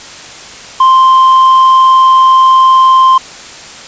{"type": "tone with tanh clipping", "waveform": "sine", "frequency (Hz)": 1046.5, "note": "C6", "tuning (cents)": 0, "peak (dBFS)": -3, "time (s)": [0.8, 3.18], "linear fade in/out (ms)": 5, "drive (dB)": 3, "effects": ["white hiss -29 dBFS RMS until 3.87 s", "resampled to 16000 Hz"]}